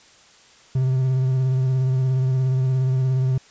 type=tone with vibrato; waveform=triangle; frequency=130.3 Hz; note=C3; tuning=7 cents flat; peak=-15 dBFS; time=0.75-3.38 s; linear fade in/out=5 ms; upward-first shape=triangle; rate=17 Hz; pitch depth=36 cents each way; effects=white hiss -51 dBFS RMS until 3.5 s + resampled to 16000 Hz